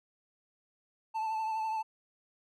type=tone with vibrato; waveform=triangle; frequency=880 Hz; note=A5; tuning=in tune; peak=-29 dBFS; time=1.14-1.83 s; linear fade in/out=20 ms; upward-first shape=triangle; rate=12 Hz; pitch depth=32 cents each way; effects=none